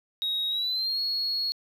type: tone with pitch glide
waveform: sine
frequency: 3787 to 4325 Hz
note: A#7 to C#8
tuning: +27 to -43 cents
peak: -24 dBFS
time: 0.22-1.52 s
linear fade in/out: 0 ms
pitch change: +230 cents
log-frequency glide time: 0.49-0.99 s
effects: tanh soft clip ceiling -23 dBFS + 10-bit